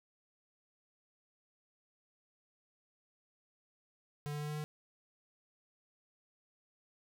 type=tone with pitch steps; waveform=square; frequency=146.83 / 147.94 / 149.05 / 150.18 / 151.31 Hz; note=D3 / D3 / D3 / D3 / D#3; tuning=0 / +13 / +26 / +39 / -48 cents; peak=-38 dBFS; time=4.26-4.64 s; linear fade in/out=0 ms; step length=76 ms; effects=none